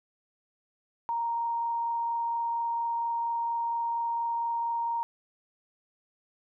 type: tone with frequency modulation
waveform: sine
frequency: 932.3 Hz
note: A#5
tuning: in tune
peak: -27 dBFS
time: 1.09-5.03 s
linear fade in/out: 0 ms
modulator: 24.3 Hz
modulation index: 0.24
effects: none